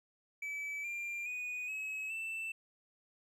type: tone with pitch steps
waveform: triangle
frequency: 2300 / 2385 / 2474 / 2565 / 2660 Hz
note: D7 / D7 / D#7 / E7 / E7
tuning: -37 / +26 / -10 / -48 / +15 cents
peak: -36 dBFS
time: 0.42-2.52 s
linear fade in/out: 5 ms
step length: 420 ms
effects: none